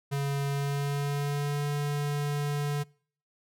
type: tone with pitch glide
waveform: square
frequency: 140.4 to 145.27 Hz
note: C#3 to D3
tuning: +22 to -19 cents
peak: -28 dBFS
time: 0.11-2.84 s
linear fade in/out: 20 ms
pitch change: +59 cents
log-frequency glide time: 0.48-1.67 s
effects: noise-tail reverb RT60 0.5 s tail -25 dB re dry